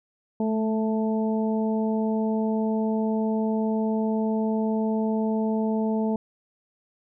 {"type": "harmonic tone with a mistuned harmonic", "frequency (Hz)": 220, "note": "A3", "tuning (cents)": 0, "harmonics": [1, 2, 3, 4], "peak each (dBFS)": [-23, -29, -33, -35], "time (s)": [0.4, 6.16], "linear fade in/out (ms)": 2, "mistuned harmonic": 1, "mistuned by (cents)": -15, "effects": []}